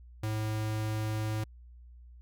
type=tone; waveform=square; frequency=108.4 Hz; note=A2; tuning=25 cents flat; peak=-31 dBFS; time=0.23-1.44 s; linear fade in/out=5 ms; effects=added 60 Hz sine -49 dBFS peak until 2.21 s